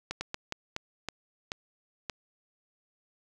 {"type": "slowing click train", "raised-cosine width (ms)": 0.2, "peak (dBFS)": -16, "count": 8, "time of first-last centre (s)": [0.11, 2.098], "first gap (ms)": 100, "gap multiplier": 1.34, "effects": []}